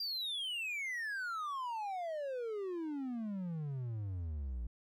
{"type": "exponential sweep", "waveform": "triangle", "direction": "down", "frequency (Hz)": [4811, 55.8], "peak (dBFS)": -35, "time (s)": [0, 4.67], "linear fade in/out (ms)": 5, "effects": []}